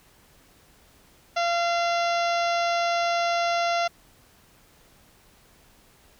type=harmonic tone; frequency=687 Hz; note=F5; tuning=29 cents flat; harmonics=1 / 2 / 3 / 4 / 5 / 6 / 7 / 8 / 9; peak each=-23 / -29 / -33 / -35 / -37 / -39 / -40 / -41 / -42 dBFS; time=1.36-3.88 s; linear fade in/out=10 ms; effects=pink hiss -57 dBFS RMS until 6.19 s